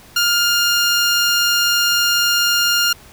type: tone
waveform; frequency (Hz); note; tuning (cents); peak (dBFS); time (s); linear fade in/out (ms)
15% pulse; 1408; F6; +14; -7; 0.16-2.93; 5
effects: pink hiss -44 dBFS RMS until 3.12 s